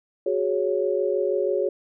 sine chord, F# suspended second, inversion none, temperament just, 370 / 416.2 / 555 Hz, F#4 / G#4 / C#5, 0 / +4 / +2 cents, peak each -25 dBFS, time 0.26-1.69 s, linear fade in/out 5 ms, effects none

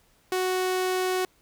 sawtooth tone, 370 Hz, F#4, in tune, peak -20 dBFS, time 0.32-1.25 s, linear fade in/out 2 ms, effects pink hiss -63 dBFS RMS until 1.41 s

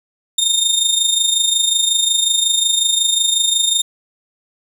25% pulse tone with amplitude modulation, 3656 Hz, A#7, 34 cents flat, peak -7 dBFS, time 0.38-3.82 s, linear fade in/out 5 ms, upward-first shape sine, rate 25.5 Hz, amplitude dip 60%, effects none

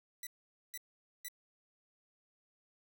5% pulse tone bursts, 1975.5 Hz, B6, in tune, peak -31 dBFS, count 3, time 0.23-1.284 s, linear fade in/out 2 ms, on 38 ms, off 470 ms, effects none

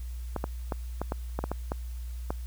clicks, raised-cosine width 1 ms, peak -16 dBFS, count 10, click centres 0.363 / 0.441 / 0.722 / 1.016 / 1.121 / 1.39 / 1.44 / 1.516 / 1.719 / 2.305 s, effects added 60 Hz sine -34 dBFS peak until 2.46 s + white hiss -56 dBFS RMS until 2.46 s

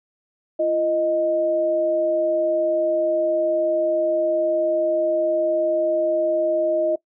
sine tone pair together, 341.3 / 622.3 Hz, F4 / D#5, -40 / 0 cents, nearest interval minor seventh, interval 1040 cents, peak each -25 / -18 dBFS, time 0.59-6.96 s, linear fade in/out 10 ms, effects noise-tail reverb RT60 0.1 s tail -20 dB re dry

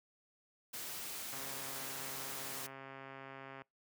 white noise, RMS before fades -44 dBFS, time 0.73-2.67 s, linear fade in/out 10 ms
click train, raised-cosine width 0.5 ms, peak -34 dBFS, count 310, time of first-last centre 1.33-3.619 s, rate 135 Hz
effects noise-tail reverb RT60 0.2 s tail -26 dB re dry + high-pass 100 Hz 12 dB/octave

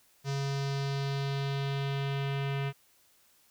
square tone with low-pass filter sweep, 138.59 Hz, C#3, in tune, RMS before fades -32 dBFS, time 0.24-2.73 s, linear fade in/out 50 ms, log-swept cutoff 5700 to 2700 Hz, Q 2.2, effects white hiss -65 dBFS RMS until 3.5 s

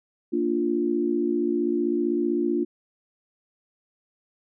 sine chord, Bb major, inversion none, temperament equal, 233.1 / 293.7 / 349.2 Hz, Bb3 / D4 / F4, 0 / 0 / 0 cents, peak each -28 / -26 / -24 dBFS, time 0.32-2.65 s, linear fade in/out 20 ms, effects none

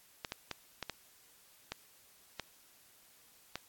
clicks, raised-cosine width 0.2 ms, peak -20 dBFS, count 8, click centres 0.248 / 0.321 / 0.513 / 0.827 / 0.897 / 1.72 / 2.397 / 3.556 s, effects white hiss -63 dBFS RMS until 3.68 s + AAC 64 kbps

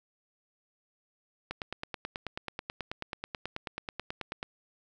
click train, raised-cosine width 0.3 ms, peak -19 dBFS, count 28, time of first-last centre 1.51-4.429 s, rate 9.25 Hz, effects none

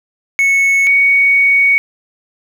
triangle / sine tone pair in turn, 2206 / 2234 Hz, C#7 / C#7, -9 / +13 cents, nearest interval unison, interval 22 cents, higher second, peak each -7 dBFS, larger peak neither, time 0.39-0.87 / 0.87-1.78 s, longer second, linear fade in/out 0 ms, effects 7-bit

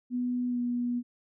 sine tone with pitch glide, 246.9 to 242.8 Hz, B3 to B3, 0 to -29 cents, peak -27 dBFS, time 0.1-1.03 s, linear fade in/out 50 ms, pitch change -29 cents, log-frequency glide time 0.48-0.59 s, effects none

